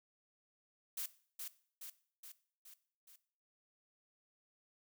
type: noise with echo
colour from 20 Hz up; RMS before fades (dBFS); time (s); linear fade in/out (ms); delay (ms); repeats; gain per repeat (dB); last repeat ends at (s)
blue; -41; 0.97-1.06; 5; 420; 5; -4; 3.16
effects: noise-tail reverb RT60 0.5 s tail -17 dB re dry